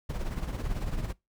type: noise with tremolo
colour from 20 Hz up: brown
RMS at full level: -29 dBFS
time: 0.09-1.13 s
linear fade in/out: 10 ms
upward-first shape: triangle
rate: 18 Hz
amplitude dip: 70%
effects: noise-tail reverb RT60 0.2 s tail -23 dB re dry